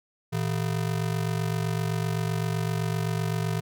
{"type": "ring-modulated tone", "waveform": "square", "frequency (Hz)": 138.59, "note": "C#3", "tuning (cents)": 0, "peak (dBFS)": -23, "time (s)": [0.32, 3.61], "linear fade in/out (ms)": 20, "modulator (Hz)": 23.9, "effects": []}